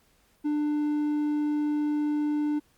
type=tone; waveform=triangle; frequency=297.5 Hz; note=D4; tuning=22 cents sharp; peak=-22 dBFS; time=0.44-2.6 s; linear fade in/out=20 ms; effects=pink hiss -65 dBFS RMS until 2.77 s + Opus 48 kbps